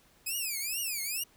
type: tone with vibrato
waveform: 5% pulse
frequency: 2489 Hz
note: D#7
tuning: in tune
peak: -23 dBFS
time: 0.26-1.24 s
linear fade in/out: 10 ms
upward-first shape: triangle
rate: 2.3 Hz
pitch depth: 280 cents each way
effects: pink hiss -63 dBFS RMS until 1.36 s